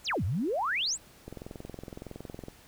sine exponential two-way sweep, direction down then up, 8640 to 81.5 to 8640 Hz, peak -27 dBFS, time 0.04-0.98 s, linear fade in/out 50 ms, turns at 0.24 s
click train, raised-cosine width 2 ms, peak -27 dBFS, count 27, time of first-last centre 1.28-2.484 s, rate 21.6 Hz
effects pink hiss -56 dBFS RMS until 2.67 s

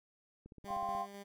click train, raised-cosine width 3 ms, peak -40 dBFS, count 9, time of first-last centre 0.46-0.951 s, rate 16.3 Hz
15% pulse tone with tremolo, 200.3 Hz, G3, 38 cents sharp, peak -40 dBFS, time 0.64-1.24 s, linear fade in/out 20 ms, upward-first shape square, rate 4 Hz, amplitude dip 30%
sine chord, F suspended second, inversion none, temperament equal, 698.5 / 784 / 1046.5 Hz, F5 / G5 / C6, 0 / 0 / 0 cents, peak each -39 dBFS, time 0.67-1.07 s, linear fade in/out 50 ms
effects none

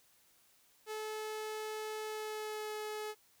sawtooth tone with pitch glide, 431.8 to 426.6 Hz, A4 to G#4, -33 to +46 cents, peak -35 dBFS, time 0.86-3.15 s, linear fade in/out 50 ms, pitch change -21 cents, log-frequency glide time 2.06-2.75 s, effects white hiss -68 dBFS RMS until 3.4 s

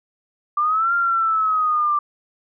sine linear two-way sweep, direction up then down, 1174.7 to 1396.9 to 1174.7 Hz, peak -16 dBFS, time 0.57-1.99 s, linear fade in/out 5 ms, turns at 0.94 s, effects none

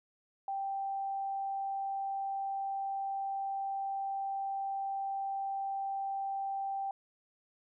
sine tone, 784 Hz, G5, in tune, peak -33 dBFS, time 0.48-6.91 s, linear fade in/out 2 ms, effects none

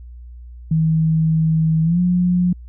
sine tone with pitch glide, 160 to 178.56 Hz, D#3 to F3, +49 to +39 cents, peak -13 dBFS, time 0.71-2.53 s, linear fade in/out 5 ms, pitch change +190 cents, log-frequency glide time 1.83-2 s, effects added 60 Hz sine -34 dBFS peak until 2.68 s

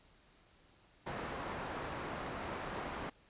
white low-pass noise, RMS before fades -42 dBFS, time 1.06-3.1 s, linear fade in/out 10 ms, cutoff 1200 Hz, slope 12 dB/octave, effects pink hiss -66 dBFS RMS until 3.29 s + resampled to 8000 Hz

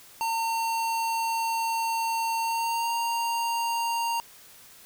square tone with pitch glide, 910 to 929.7 Hz, A#5 to A#5, -42 to -5 cents, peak -26 dBFS, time 0.21-4.2 s, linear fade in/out 0 ms, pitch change +37 cents, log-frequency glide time 2.41-2.94 s, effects white hiss -51 dBFS RMS until 4.85 s

